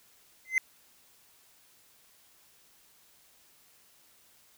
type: tone with exponential growth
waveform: triangle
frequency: 2060 Hz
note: C7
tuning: 28 cents flat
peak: -17 dBFS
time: 0.45-0.58 s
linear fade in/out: 1 ms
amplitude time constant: 27 ms
effects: white hiss -62 dBFS RMS until 4.57 s